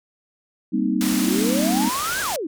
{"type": "chord", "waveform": "sine", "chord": "C minor seventh", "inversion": "second", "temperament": "equal", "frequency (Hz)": [196, 233.1, 261.6, 311.1], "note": ["G3", "Bb3", "C4", "Eb4"], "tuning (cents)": [0, 0, 0, 0], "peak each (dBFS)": -24, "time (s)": [0.72, 1.9], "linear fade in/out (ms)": 20}
{"type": "low-pass noise", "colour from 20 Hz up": "white", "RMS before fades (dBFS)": -28, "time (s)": [1.01, 2.36], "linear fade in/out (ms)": 0, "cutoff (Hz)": 11000, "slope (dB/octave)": 12}
{"type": "exponential two-way sweep", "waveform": "sine", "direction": "up then down", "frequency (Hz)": [285.5, 1675, 285.5], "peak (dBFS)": -24, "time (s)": [1.18, 2.47], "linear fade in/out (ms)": 5, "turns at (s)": 2.21}
{"effects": []}